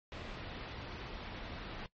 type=low-pass noise; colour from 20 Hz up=pink; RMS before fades=-45 dBFS; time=0.12-1.86 s; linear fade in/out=0 ms; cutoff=4100 Hz; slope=24 dB/octave; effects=noise-tail reverb RT60 0.1 s tail -19 dB re dry + MP3 32 kbps